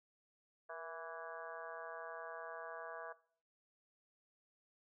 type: harmonic tone with a mistuned harmonic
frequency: 164.81 Hz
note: E3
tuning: in tune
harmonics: 3 / 4 / 5 / 6 / 7 / 8 / 9 / 10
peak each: -54 / -48 / -58 / -55 / -52 / -64 / -54 / -54 dBFS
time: 0.69-3.13 s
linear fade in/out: 10 ms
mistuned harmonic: 3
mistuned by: -49 cents
effects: noise-tail reverb RT60 0.5 s tail -19 dB re dry